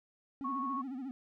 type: tone with vibrato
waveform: triangle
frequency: 261.6 Hz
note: C4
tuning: in tune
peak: -36 dBFS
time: 0.41-1.11 s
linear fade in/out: 0 ms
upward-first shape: sine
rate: 14 Hz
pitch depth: 120 cents each way
type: tone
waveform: sine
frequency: 1103 Hz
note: C#6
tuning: 9 cents flat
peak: -34 dBFS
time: 0.44-0.82 s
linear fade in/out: 10 ms
effects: none